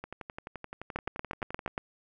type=two click trains; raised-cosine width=0.5 ms; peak=-24 / -16 dBFS; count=20 / 8; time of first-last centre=0.04-1.678 / 0.96-1.779 s; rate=11.6 / 8.55 Hz; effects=none